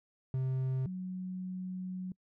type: tone pair in turn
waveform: triangle / sine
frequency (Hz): 130.81 / 184.56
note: C3 / F#3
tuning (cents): 0 / -4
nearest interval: tritone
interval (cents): 596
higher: second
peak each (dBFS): -28 / -36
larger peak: first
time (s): 0.34-0.86 / 0.86-2.12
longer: second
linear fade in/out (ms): 2
effects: noise-tail reverb RT60 0.1 s tail -26 dB re dry